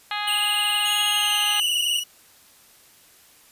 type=harmonic tone; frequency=415.3 Hz; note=G#4; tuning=in tune; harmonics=2 / 3 / 4 / 5 / 6 / 7 / 8 / 9 / 10; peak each=-30 / -32 / -33 / -34 / -35 / -35 / -36 / -37 / -37 dBFS; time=0.11-1.6 s; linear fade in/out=2 ms
type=tone with vibrato; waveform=square; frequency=2875 Hz; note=F7; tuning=50 cents sharp; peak=-22 dBFS; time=0.27-2 s; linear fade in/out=10 ms; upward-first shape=triangle; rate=19 Hz; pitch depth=77 cents each way
type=tone with pitch glide; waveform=sawtooth; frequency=3322 to 2926 Hz; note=G#7 to F#7; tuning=0 to -20 cents; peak=-24 dBFS; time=0.85-2.04 s; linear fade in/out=10 ms; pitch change=-220 cents; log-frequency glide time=0.97-1.76 s
effects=white hiss -53 dBFS RMS until 3.51 s + resampled to 32000 Hz